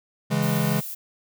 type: chord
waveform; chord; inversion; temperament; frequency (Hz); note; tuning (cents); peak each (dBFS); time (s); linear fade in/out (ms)
square; C# minor; none; equal; 138.59 / 164.81 / 207.7; C#3 / E3 / G#3; 0 / 0 / 0; -26; 0.3-0.81; 20
type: noise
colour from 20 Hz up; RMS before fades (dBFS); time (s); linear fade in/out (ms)
violet; -34; 0.42-0.95; 10
effects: none